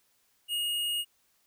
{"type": "tone", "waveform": "square", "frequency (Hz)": 2865, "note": "F7", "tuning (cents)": 44, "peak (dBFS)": -29, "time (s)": [0.48, 1.05], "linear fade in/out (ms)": 50, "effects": ["white hiss -70 dBFS RMS until 1.46 s"]}